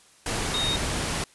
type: tone in noise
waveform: sine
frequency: 3723 Hz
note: A#7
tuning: 3 cents flat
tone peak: -25 dBFS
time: 0.54-0.76 s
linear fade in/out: 2 ms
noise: pink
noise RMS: -28 dBFS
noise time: 0.26-1.24 s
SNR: 0 dB
effects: white hiss -56 dBFS RMS until 1.34 s + resampled to 24000 Hz